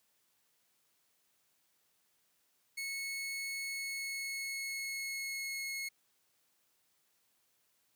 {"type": "tone with pitch glide", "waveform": "sawtooth", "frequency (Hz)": [2197, 2174], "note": ["C#7", "C#7"], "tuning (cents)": [-16, -34], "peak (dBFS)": -34, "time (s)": [2.77, 5.89], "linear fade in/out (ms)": 10, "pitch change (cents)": -18, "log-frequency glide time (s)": [3.55, 5.66], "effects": ["white hiss -75 dBFS RMS until 7.95 s", "high-pass 80 Hz 12 dB/octave"]}